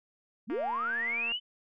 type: linear sweep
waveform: sine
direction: up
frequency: 166.2 to 3061 Hz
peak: -29 dBFS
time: 0.47-1.4 s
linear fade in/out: 50 ms
type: click train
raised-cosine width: 0.5 ms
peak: -30 dBFS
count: 192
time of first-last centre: 0.5-1.32 s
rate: 233 Hz
effects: none